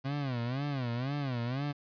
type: tone with vibrato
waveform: 30% pulse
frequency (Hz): 130.81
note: C3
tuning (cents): 0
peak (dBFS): -29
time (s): 0.04-1.73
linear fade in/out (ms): 20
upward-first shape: sine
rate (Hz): 2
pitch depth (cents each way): 190
effects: resampled to 11025 Hz + 10-bit